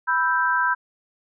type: chord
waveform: sine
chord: E minor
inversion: second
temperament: equal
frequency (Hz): 987.8 / 1318.5 / 1568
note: B5 / E6 / G6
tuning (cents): 0 / 0 / 0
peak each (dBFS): -22 / -26 / -21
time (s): 0.07-0.75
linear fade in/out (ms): 20
effects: none